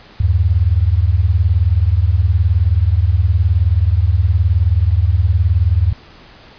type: beating tone pair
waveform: sine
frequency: 77.78 / 96.78 Hz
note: D#2 / G2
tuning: 0 / -22 cents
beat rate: 19 Hz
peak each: -13 dBFS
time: 0.2-5.93 s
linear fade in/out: 5 ms
effects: pink hiss -42 dBFS RMS until 6.58 s + resampled to 11025 Hz